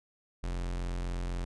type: tone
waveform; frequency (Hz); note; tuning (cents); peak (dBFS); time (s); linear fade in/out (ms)
45% pulse; 44; F1; +14; -32; 0.43-1.45; 10
effects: resampled to 22050 Hz